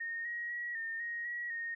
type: tone with pitch steps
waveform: sine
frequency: 1845 / 1892 / 1914 / 1820 / 1876 / 1915 / 1852 Hz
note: A#6 / A#6 / A#6 / A#6 / A#6 / A#6 / A#6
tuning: -18 / +25 / +45 / -42 / +11 / +46 / -12 cents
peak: -36 dBFS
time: 0-1.75 s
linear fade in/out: 10 ms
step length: 250 ms
effects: none